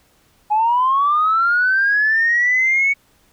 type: linear sweep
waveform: sine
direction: up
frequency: 830 to 2237 Hz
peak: -12 dBFS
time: 0.5-2.94 s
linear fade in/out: 20 ms
effects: tanh soft clip ceiling -8 dBFS + pink hiss -57 dBFS RMS until 3.32 s